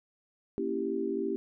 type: chord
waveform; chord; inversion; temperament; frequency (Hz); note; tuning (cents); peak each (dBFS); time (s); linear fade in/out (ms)
sine; A# diminished seventh; none; equal; 233.1 / 277.2 / 329.6 / 392; A#3 / C#4 / E4 / G4; 0 / 0 / 0 / 0; -37 / -36 / -35 / -32; 0.58-1.36; 0
effects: none